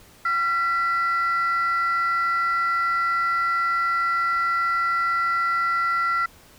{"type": "tone pair together", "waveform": "sine", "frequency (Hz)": [1366.6, 1975.5], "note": ["F6", "B6"], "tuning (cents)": [-38, 0], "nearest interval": "tritone", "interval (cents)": 638, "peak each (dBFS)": [-19, -25], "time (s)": [0.25, 6.26], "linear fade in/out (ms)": 5, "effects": ["tanh soft clip ceiling -16 dBFS", "pink hiss -51 dBFS RMS until 6.58 s"]}